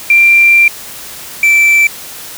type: tone pair in turn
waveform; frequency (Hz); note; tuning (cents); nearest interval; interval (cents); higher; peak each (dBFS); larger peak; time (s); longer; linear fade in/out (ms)
sine / triangle; 2367 / 2332; D7 / D7; +13 / -13; unison; 26; first; -3; neither; 0.1-0.68 / 1.43-1.87; first; 2
effects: white hiss -28 dBFS RMS until 2.37 s